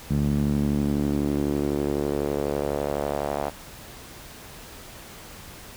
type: tone with band-pass filter sweep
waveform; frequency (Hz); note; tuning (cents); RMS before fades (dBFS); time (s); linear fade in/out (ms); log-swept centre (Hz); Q
sawtooth; 72; D2; -34; -25; 0.1-3.5; 10; 180 to 710; 2.3
effects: pink hiss -43 dBFS RMS until 5.76 s